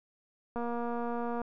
click train, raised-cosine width 1 ms, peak -23 dBFS, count 204, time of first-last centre 0.56-1.417 s, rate 237 Hz, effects none

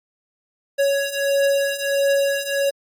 square beating tone pair, 556 / 557.5 Hz, C#5 / C#5, +5 / +10 cents, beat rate 1.5 Hz, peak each -23 / -20 dBFS, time 0.78-2.71 s, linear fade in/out 20 ms, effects AAC 64 kbps

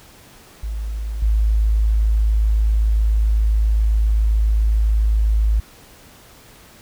sine tone with level steps, 53.7 Hz, A1, 41 cents flat, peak -22 / -13 dBFS, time 0.63-5.6 s, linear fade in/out 5 ms, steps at 1.22 s, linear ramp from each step 5 ms, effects pink hiss -46 dBFS RMS until 6.81 s

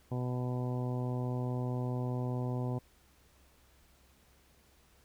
harmonic tone, 124.8 Hz, B2, 19 cents sharp, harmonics 1 / 2 / 3 / 4 / 5 / 6 / 7 / 8, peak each -33 / -39 / -43 / -45 / -47 / -49 / -50 / -51 dBFS, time 0.11-2.79 s, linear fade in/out 10 ms, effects added 66 Hz sine -66 dBFS peak until 5.04 s + pink hiss -66 dBFS RMS until 5.04 s

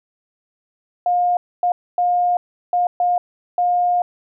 sine tone bursts at uneven times, 711 Hz, F5, 31 cents sharp, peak -14 dBFS, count 6, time 1.06-1.37 / 1.63-1.72 / 1.98-2.37 / 2.73-2.87 / 3-3.18 / 3.58-4.02 s, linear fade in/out 2 ms, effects none

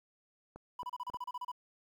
clicks, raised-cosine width 1 ms, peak -34 dBFS, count 4, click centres 0.56 / 0.831 / 1.099 / 1.144 s
triangle tone bursts, 987.8 Hz, B5, in tune, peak -35 dBFS, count 11, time 0.79-1.517 s, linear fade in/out 5 ms, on 37 ms, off 32 ms
effects 11-bit

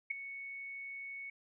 sine tone with ADSR envelope, 2217 Hz, C#7, in tune, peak -29 dBFS, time 0.1-1.3 s, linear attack 10 ms, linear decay 8 ms, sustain -13 dB, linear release 5 ms, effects none

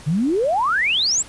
sine exponential sweep, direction up, 138.59 to 8040 Hz, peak -16 dBFS, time 0.06-1.23 s, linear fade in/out 20 ms, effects pink hiss -42 dBFS RMS until 1.28 s + resampled to 24000 Hz

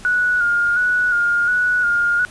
sine tone with vibrato, 1443 Hz, F#6, 44 cents flat, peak -14 dBFS, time 0.05-2.25 s, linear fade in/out 0 ms, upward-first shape square, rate 1.4 Hz, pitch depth 33 cents each way, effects pink hiss -41 dBFS RMS until 2.3 s + resampled to 24000 Hz

